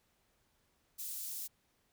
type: high-pass noise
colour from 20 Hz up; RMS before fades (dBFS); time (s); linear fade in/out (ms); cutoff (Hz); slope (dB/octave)
white; -42; 0.98-1.48; 20; 6300; 12
effects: pink hiss -75 dBFS RMS until 1.92 s